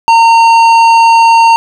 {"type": "tone with tanh clipping", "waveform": "sine", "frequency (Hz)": 916, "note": "A#5", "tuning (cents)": -31, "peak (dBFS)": -4, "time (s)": [0.08, 1.56], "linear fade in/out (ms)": 0, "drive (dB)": 12, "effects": []}